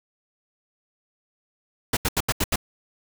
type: noise bursts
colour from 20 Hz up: pink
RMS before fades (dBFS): -22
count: 6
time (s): 1.93-2.559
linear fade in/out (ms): 5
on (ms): 39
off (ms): 79
effects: none